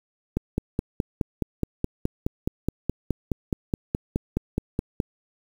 click train, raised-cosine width 3 ms, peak -10 dBFS, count 23, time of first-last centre 0.37-5.002 s, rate 4.75 Hz, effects 7-bit

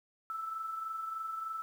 sine tone with amplitude modulation, 1318.5 Hz, E6, in tune, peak -34 dBFS, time 0.3-1.62 s, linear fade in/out 0 ms, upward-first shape sine, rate 23.3 Hz, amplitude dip 45%, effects 10-bit

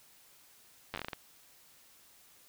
slowing click train, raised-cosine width 0.3 ms, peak -21 dBFS, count 9, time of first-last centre 0.94-1.132 s, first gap 9 ms, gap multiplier 1.27, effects white hiss -61 dBFS RMS until 2.48 s

